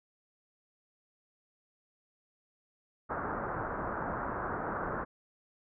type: low-pass noise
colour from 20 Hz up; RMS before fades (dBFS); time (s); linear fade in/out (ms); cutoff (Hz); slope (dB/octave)
white; -36; 3.09-5.05; 20; 1500; 48
effects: none